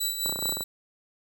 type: tone with tremolo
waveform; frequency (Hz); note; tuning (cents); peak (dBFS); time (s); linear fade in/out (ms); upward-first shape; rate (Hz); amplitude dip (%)
15% pulse; 3951; B7; 0; -18; 0-0.64; 10; sine; 4.7; 55
type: clicks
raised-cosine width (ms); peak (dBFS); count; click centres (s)
1; -20; 11; 0.26 / 0.294 / 0.325 / 0.359 / 0.39 / 0.425 / 0.457 / 0.493 / 0.524 / 0.57 / 0.608
effects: high-pass 100 Hz 12 dB/octave